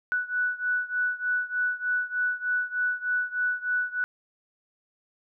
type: beating tone pair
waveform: sine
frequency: 1480 / 1483.3 Hz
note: F#6 / F#6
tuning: 0 / +4 cents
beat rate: 3.3 Hz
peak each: -27 / -29 dBFS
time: 0.12-4.04 s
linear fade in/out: 0 ms
effects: none